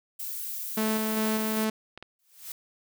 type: noise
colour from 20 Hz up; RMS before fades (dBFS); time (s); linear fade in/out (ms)
violet; -35; 0.19-1.65; 10
type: tone with tremolo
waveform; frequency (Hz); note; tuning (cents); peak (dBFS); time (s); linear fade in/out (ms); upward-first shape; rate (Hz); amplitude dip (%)
sawtooth; 218.1; A3; -15; -21; 0.77-1.7; 5; square; 2.5; 25
type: clicks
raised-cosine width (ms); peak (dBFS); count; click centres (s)
0.3; -26; 2; 1.976 / 2.026
type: noise with exponential growth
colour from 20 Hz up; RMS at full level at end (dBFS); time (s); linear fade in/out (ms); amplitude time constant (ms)
blue; -35; 2.19-2.52; 2; 70
effects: none